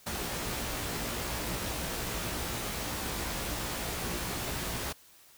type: noise with comb filter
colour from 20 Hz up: pink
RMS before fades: -35 dBFS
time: 0.06-4.93 s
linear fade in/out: 10 ms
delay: 17 ms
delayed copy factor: +0.6
effects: white hiss -58 dBFS RMS until 5.37 s